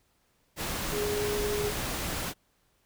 sine tone in noise, 415.3 Hz, G#4, in tune, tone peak -29 dBFS, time 0.91-1.73 s, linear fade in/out 50 ms, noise pink, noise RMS -33 dBFS, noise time 0.56-2.34 s, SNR +1 dB, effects pink hiss -70 dBFS RMS until 2.85 s

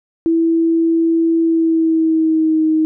sine tone with pitch glide, 329.6 to 314.5 Hz, E4 to D#4, 0 to +19 cents, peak -11 dBFS, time 0.26-2.85 s, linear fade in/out 0 ms, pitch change -81 cents, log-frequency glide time 1.41-2.64 s, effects none

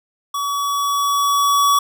square tone with level ramp, 1135 Hz, C#6, 41 cents sharp, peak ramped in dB -21 to -12 dBFS, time 0.34-1.79 s, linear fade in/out 5 ms, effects none

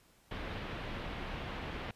pink low-pass noise, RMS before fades -41 dBFS, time 0.31-1.91 s, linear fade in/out 2 ms, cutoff 3400 Hz, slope 24 dB/octave, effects pink hiss -66 dBFS RMS until 1.95 s + resampled to 32000 Hz

